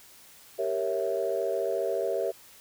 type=chord; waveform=sine; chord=G diminished seventh; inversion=none; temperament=equal; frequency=392 / 466.2 / 554.4 / 659.3 Hz; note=G4 / Bb4 / Db5 / Fb5; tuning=0 / 0 / 0 / 0 cents; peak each=-31 dBFS; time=0.58-2.32 s; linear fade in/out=20 ms; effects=tanh soft clip ceiling -17 dBFS + white hiss -53 dBFS RMS until 2.6 s